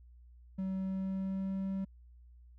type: tone with pitch glide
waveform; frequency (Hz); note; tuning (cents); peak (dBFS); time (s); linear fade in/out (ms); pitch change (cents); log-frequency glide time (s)
triangle; 190 to 192.76; F#3 to G3; +46 to -29; -31; 0.58-1.85; 10; +25; 0.77-1.63
effects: added 60 Hz sine -54 dBFS peak until 2.58 s

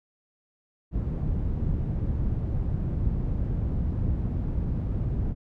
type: low-pass noise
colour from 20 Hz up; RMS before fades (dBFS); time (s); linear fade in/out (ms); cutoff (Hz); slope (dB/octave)
white; -27; 0.91-5.35; 50; 110; 12
effects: none

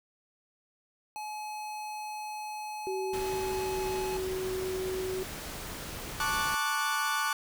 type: tone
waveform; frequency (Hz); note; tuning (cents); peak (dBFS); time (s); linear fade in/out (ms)
square; 850; G#5; +40; -37; 1.16-4.17; 0
type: tone with pitch glide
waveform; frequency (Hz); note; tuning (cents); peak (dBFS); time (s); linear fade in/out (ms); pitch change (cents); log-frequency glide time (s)
sine; 380.1 to 374; F#4 to F#4; +47 to +19; -31; 2.87-5.23; 0; -28; 3.22-4.36
type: noise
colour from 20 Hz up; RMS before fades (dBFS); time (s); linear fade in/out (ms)
pink; -40; 3.13-6.55; 5
type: chord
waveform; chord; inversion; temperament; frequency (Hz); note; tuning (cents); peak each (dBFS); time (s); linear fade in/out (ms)
40% pulse; D major seventh; second; equal with one note detuned; 880 / 1108.7 / 1174.7 / 1473.2; A5 / C#6 / D6 / F#6; 0 / 0 / 0 / -8; -34 / -35 / -32 / -31; 6.2-7.33; 2
effects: none

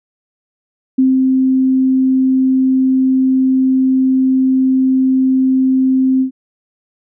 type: tone with ADSR envelope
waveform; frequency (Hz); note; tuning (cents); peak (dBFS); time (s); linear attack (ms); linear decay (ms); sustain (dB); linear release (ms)
sine; 261.6; C4; 0; -7; 0.98-6.31; 9; 180; -2; 100
effects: none

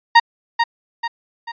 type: tone with echo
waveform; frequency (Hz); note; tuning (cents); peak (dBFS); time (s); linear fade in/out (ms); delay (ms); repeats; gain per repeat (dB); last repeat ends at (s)
30% pulse; 932.3; A#5; 0; -3; 0.15-0.2; 10; 440; 3; -7; 1.52
effects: resampled to 11025 Hz

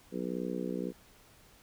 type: harmonic tone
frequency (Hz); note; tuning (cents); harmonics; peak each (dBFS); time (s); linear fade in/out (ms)
61.74; B1; 0; 3 / 4 / 5 / 6 / 7 / 8; -38 / -39 / -40 / -41 / -41 / -42; 0.11-0.93; 50
effects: pink hiss -60 dBFS RMS until 1.62 s

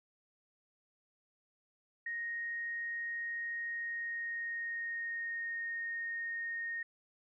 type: tone with pitch glide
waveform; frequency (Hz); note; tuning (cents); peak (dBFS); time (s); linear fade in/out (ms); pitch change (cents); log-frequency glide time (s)
sine; 1867 to 1852; A#6 to A#6; +2 to -12; -36; 2.06-6.83; 5; -14; 3.64-5.62
effects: none

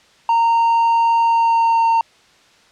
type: tone with pitch glide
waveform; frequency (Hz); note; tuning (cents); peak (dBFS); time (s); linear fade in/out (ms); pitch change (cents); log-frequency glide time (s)
triangle; 923 to 914.5; A#5 to A#5; -17 to -33; -10; 0.29-2.01; 2; -16; 1.23-1.9
effects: white hiss -51 dBFS RMS until 2.71 s + low-pass 5000 Hz 12 dB/octave

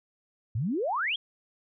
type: exponential sweep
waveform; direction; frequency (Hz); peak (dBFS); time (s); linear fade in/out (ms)
sine; up; 97.2 to 3384; -26; 0.55-1.16; 5
effects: none

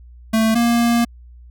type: tone pair in turn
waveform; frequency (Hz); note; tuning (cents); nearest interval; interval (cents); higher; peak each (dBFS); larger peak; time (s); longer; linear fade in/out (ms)
square; 222.1 / 235.3; A3 / A#3; +16 / +16; minor second; 100; second; -14; neither; 0.33-0.55 / 0.55-1.05; second; 10
effects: added 60 Hz sine -39 dBFS peak until 1.5 s

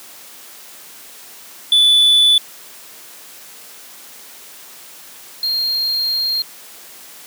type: tone pair in turn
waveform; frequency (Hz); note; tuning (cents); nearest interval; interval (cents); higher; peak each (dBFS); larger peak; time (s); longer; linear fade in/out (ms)
triangle; 3475 / 4214; A7 / C8; -22 / +12; minor third; 334; second; -7 / -15; first; 1.72-2.38 / 5.43-6.42; second; 2
effects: white hiss -39 dBFS RMS until 7.26 s + high-pass 200 Hz 12 dB/octave

